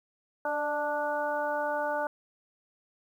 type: harmonic tone with a mistuned harmonic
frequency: 293.7 Hz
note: D4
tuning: in tune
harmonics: 1 / 2 / 3 / 4 / 5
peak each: -42 / -31 / -32 / -40 / -35 dBFS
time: 0.45-2.07 s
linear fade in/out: 2 ms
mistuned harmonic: 2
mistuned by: +19 cents
effects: 10-bit